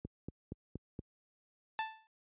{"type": "click train", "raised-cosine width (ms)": 3, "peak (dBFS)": -28, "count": 5, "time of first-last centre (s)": [0.05, 0.991], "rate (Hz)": 4.25}
{"type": "tone with exponential decay", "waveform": "sawtooth", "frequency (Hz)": 881, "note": "A5", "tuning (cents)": 2, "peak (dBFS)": -27, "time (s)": [1.79, 2.07], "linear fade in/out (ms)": 0, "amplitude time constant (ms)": 60}
{"effects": ["high-pass 60 Hz 12 dB/octave", "resampled to 8000 Hz"]}